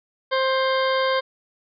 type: harmonic tone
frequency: 527 Hz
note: C5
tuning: 12 cents sharp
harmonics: 1 / 2 / 3 / 4 / 6 / 7 / 8 / 9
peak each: -21 / -24 / -28 / -31 / -32 / -35 / -40 / -36 dBFS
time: 0.31-1.21 s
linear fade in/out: 20 ms
effects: none